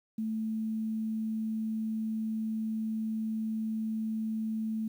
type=tone with quantisation; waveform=sine; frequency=220 Hz; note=A3; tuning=in tune; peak=-30 dBFS; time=0.18-4.88 s; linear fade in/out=5 ms; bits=10; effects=none